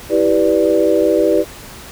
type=chord; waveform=sine; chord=E minor seventh; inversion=none; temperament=equal with one note detuned; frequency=326.6 / 392 / 493.9 / 587.3 Hz; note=E4 / G4 / B4 / D5; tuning=-16 / 0 / 0 / 0 cents; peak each=-16 dBFS; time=0.09-1.45 s; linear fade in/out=50 ms; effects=pink hiss -35 dBFS RMS until 1.91 s